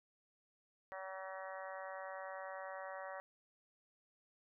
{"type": "harmonic tone", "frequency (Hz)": 190, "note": "F#3", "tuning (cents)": 46, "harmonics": [3, 4, 5, 6, 7, 8, 9, 10], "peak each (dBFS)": [-48, -51, -54, -53, -57, -56, -58, -54], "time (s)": [0.92, 3.2], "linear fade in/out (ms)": 0, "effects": []}